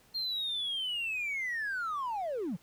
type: linear sweep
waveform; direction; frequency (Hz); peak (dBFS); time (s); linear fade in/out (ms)
triangle; down; 4236 to 144.2; -29; 0.14-2.57; 20
effects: tanh soft clip ceiling -28 dBFS + pink hiss -63 dBFS RMS until 2.62 s